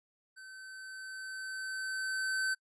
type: tone with level ramp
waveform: square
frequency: 1535 Hz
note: G6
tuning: 37 cents flat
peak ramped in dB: -49 to -30 dBFS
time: 0.36-2.55 s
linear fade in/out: 20 ms
effects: noise-tail reverb RT60 0.1 s tail -26 dB re dry + resampled to 24000 Hz